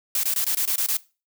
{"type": "noise bursts", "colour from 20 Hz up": "blue", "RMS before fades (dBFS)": -23, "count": 8, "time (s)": [0.15, 0.969], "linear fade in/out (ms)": 2, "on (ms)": 84, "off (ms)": 21, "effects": ["noise-tail reverb RT60 0.3 s tail -20 dB re dry"]}